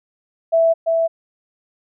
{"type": "tone with echo", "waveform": "sine", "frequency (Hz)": 659.3, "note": "E5", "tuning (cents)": 0, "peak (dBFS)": -11, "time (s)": [0.52, 0.74], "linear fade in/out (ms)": 20, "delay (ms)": 340, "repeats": 1, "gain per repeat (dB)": -3, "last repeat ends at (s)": 1.08, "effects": []}